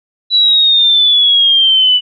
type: exponential sweep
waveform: sine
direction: down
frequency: 3958 to 2960 Hz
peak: -6 dBFS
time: 0.3-2.01 s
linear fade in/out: 50 ms
effects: none